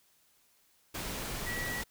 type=tone in noise; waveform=sine; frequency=1935 Hz; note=B6; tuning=36 cents flat; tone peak=-36 dBFS; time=1.46-1.82 s; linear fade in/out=10 ms; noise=pink; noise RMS=-38 dBFS; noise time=0.94-1.84 s; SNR=-1 dB; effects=white hiss -68 dBFS RMS until 1.9 s